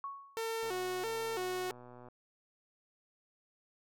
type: tone with exponential decay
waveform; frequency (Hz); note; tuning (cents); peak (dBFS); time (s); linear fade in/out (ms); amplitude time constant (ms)
sine; 1108.7; C#6; 0; -36; 0.04-0.55; 1; 110
type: tone with vibrato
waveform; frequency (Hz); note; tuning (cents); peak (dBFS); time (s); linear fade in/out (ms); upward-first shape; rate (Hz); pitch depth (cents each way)
sawtooth; 407.2; G#4; -34; -31; 0.37-1.71; 0; square; 1.5; 180
type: click train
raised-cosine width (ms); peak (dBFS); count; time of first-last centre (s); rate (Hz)
1; -39; 180; 0.63-2.085; 123
effects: none